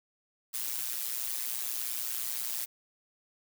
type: noise with amplitude modulation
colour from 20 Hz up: blue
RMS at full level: -31 dBFS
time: 0.53-2.66 s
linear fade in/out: 20 ms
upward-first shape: sine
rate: 120 Hz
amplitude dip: 85%
effects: none